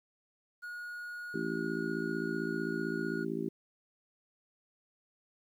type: tone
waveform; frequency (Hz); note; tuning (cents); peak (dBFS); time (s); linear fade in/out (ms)
triangle; 1445; F#6; -41; -38; 0.62-3.25; 20
type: harmonic tone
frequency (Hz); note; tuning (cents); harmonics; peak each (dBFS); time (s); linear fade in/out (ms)
55.6; A1; +19; 3 / 4 / 5 / 6 / 7; -41 / -39 / -40 / -38 / -38; 1.34-3.49; 5
effects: 11-bit